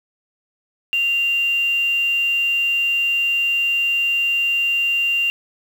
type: tone with quantisation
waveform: sine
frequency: 2780 Hz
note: F7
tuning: 9 cents flat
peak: -16 dBFS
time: 0.93-5.3 s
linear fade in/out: 0 ms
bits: 6
effects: none